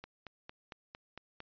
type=click train; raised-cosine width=0.3 ms; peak=-29 dBFS; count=7; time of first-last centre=0.04-1.404 s; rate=4.4 Hz; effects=resampled to 11025 Hz